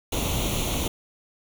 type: noise with comb filter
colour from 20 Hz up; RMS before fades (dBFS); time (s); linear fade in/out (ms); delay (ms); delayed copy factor
pink; -26; 0.12-0.88; 5; 0.3; +0.75
effects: none